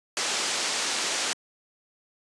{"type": "low-pass noise", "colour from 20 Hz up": "white", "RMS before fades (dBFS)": -28, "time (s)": [0.17, 1.33], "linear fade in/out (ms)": 0, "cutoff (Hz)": 7500, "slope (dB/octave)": 24, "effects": ["high-pass 300 Hz 12 dB/octave", "resampled to 24000 Hz"]}